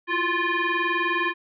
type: tone with frequency modulation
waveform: sine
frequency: 339.2 Hz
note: E4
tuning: 50 cents sharp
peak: -21 dBFS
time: 0.07-1.34 s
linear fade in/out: 50 ms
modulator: 698 Hz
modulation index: 3.2
effects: none